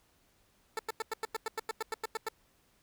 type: tone bursts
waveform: 15% pulse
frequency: 442.7 Hz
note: A4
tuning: 11 cents sharp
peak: -26 dBFS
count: 14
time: 0.77-2.286 s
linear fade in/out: 2 ms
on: 21 ms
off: 94 ms
effects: pink hiss -69 dBFS RMS until 2.82 s